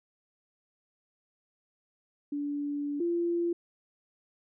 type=tone pair in turn; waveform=sine; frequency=288.9 / 343.1 Hz; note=D4 / F4; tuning=-28 / -31 cents; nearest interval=minor third; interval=297 cents; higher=second; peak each=-30 / -26 dBFS; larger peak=second; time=2.32-3 / 3-3.53 s; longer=first; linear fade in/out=5 ms; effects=none